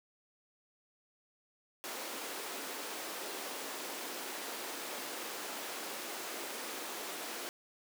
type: high-pass noise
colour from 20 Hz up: pink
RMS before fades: -42 dBFS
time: 1.84-7.49 s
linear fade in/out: 0 ms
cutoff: 300 Hz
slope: 24 dB/octave
effects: none